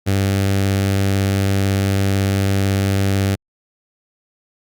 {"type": "tone with notch filter", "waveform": "sawtooth", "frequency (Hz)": 98, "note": "G2", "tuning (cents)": 0, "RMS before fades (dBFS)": -17, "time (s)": [0.06, 3.36], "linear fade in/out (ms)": 20, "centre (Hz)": 1000, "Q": 1.8, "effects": ["Opus 48 kbps"]}